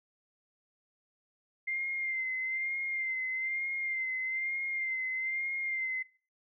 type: tone with vibrato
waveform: sine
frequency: 2093 Hz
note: C7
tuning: in tune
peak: -31 dBFS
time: 1.67-6.03 s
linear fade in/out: 10 ms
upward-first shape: sine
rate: 1.1 Hz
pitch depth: 38 cents each way
effects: noise-tail reverb RT60 0.4 s tail -21 dB re dry